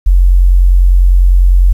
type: tone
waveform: sine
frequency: 45 Hz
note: F#1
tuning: 47 cents flat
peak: -3 dBFS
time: 0.06-1.73 s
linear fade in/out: 10 ms
effects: 7-bit